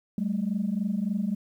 sine tone pair together, 192 / 215.5 Hz, G3 / A3, -36 / -36 cents, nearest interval major second, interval 200 cents, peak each -27 dBFS, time 0.18-1.35 s, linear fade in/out 2 ms, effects tanh soft clip ceiling -19 dBFS + 10-bit

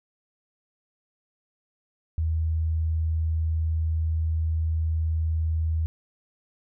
sine tone, 80.2 Hz, E2, 47 cents flat, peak -22 dBFS, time 2.18-5.86 s, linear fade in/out 0 ms, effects none

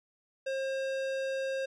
sine tone with tanh clipping, 535 Hz, C5, 38 cents sharp, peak -33 dBFS, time 0.46-1.66 s, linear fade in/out 10 ms, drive 18 dB, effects none

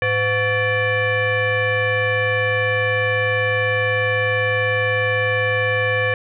sine tone with frequency modulation, 1126 Hz, C#6, 27 cents sharp, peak -16 dBFS, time 0.02-6.14 s, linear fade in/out 2 ms, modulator 617 Hz, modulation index 2, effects none

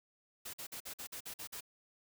white noise bursts, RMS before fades -45 dBFS, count 9, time 0.45-1.608 s, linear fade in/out 10 ms, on 86 ms, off 48 ms, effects none

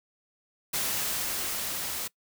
white noise with level ramp, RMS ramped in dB -29 to -34 dBFS, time 0.73-2.08 s, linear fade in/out 10 ms, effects noise-tail reverb RT60 0.1 s tail -22 dB re dry

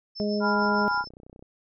sine tone with tremolo, 5280 Hz, E8, 2 cents sharp, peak -35 dBFS, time 0.15-1.09 s, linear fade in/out 20 ms, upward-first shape sine, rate 6.6 Hz, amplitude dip 65%
harmonic tone, 207.7 Hz, G#3, in tune, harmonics 1 / 2 / 3, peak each -26 / -29 / -31 dBFS, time 0.2-0.88 s, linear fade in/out 0 ms
sine chord, F diminished, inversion first, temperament equal with one note detuned, 830.6 / 992.3 / 1396.9 Hz, Ab5 / Cb6 / F6, 0 / +8 / 0 cents, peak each -30 / -27 / -26 dBFS, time 0.4-1.05 s, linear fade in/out 50 ms
click train, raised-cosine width 2 ms, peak -34 dBFS, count 28, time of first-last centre 0.56-1.425 s, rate 31.2 Hz
effects none

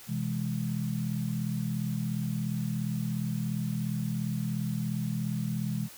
sine chord, C augmented, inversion none, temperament equal with one note detuned, 127.68 / 164.81 / 207.7 Hz, C3 / E3 / G#3, -42 / 0 / 0 cents, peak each -33 dBFS, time 0.07-5.89 s, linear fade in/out 50 ms, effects white hiss -49 dBFS RMS until 5.97 s

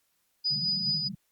sine tone with tremolo, 4957 Hz, D#8, 7 cents flat, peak -24 dBFS, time 0.44-1.09 s, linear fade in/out 20 ms, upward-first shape sine, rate 4.8 Hz, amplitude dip 45%
white band-pass noise, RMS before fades -39 dBFS, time 0.5-1.15 s, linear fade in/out 5 ms, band 130 to 210 Hz, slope 96 dB/octave
effects white hiss -73 dBFS RMS until 1.31 s + Opus 48 kbps

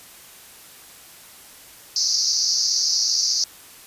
pink band-pass noise, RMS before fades -21 dBFS, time 1.96-3.44 s, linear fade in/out 2 ms, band 4500 to 6200 Hz, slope 96 dB/octave, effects white hiss -45 dBFS RMS until 3.86 s + resampled to 32000 Hz

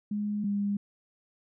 sine tone pair in turn, 207.7 / 202.5 Hz, G#3 / G#3, 0 / -43 cents, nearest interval unison, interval 43 cents, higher first, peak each -28 / -26 dBFS, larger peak second, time 0.11-0.44 / 0.44-0.77 s, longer neither, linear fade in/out 5 ms, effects none

